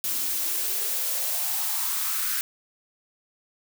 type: noise with high-pass filter sweep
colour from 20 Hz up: blue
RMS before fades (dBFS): -27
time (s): 0.04-2.41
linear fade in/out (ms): 0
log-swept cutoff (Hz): 230 to 1500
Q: 4.1
effects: none